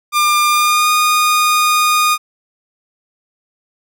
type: tone with pitch glide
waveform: sawtooth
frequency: 1199 to 1227.7 Hz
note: D6 to D#6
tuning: +36 to -24 cents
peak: -7 dBFS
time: 0.12-2.18 s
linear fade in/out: 50 ms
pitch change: +40 cents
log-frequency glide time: 0.49-0.9 s
effects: none